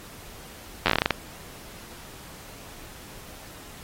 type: slowing click train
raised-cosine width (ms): 0.3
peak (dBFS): -3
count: 11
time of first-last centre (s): 0.86-1.107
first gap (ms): 10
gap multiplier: 1.19
effects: pink hiss -45 dBFS RMS until 3.83 s + AAC 48 kbps